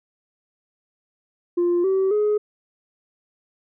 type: tone with pitch steps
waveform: sine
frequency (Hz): 349.2 / 383 / 420.1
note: F4 / G4 / G#4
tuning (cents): 0 / -40 / +20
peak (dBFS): -15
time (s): 1.57-2.38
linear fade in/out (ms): 10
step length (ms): 270
effects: tanh soft clip ceiling -15 dBFS